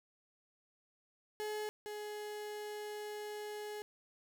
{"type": "tone pair in turn", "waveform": "35% pulse", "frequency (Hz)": [424.5, 419.9], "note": ["G#4", "G#4"], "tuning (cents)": [38, 19], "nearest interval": "unison", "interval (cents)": 19, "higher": "first", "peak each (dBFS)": [-36, -40], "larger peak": "first", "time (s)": [[1.4, 1.69], [1.86, 3.82]], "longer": "second", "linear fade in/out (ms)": 0, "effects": []}